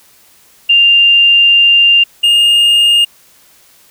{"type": "tone pair in turn", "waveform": ["sine", "triangle"], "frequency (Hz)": [2794, 2830], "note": ["F7", "F7"], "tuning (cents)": [0, 22], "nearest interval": "unison", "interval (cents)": 22, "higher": "second", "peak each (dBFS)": -4, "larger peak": "neither", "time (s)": [[0.69, 2.04], [2.23, 3.05]], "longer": "first", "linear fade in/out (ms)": 10, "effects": ["white hiss -46 dBFS RMS until 3.9 s"]}